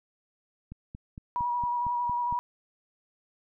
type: click train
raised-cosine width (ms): 5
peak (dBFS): -28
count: 8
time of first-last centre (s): 0.72-2.326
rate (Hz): 4.36
type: tone with vibrato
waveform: sine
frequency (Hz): 966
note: B5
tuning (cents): -39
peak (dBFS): -26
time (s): 1.36-2.39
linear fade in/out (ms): 0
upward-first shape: square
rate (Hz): 11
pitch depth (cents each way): 17
effects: none